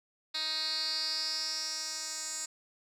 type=tone with band-pass filter sweep; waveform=10% pulse; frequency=313 Hz; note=D#4; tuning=10 cents sharp; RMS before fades=-35 dBFS; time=0.34-2.46 s; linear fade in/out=10 ms; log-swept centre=3900 to 7000 Hz; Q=5.7; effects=none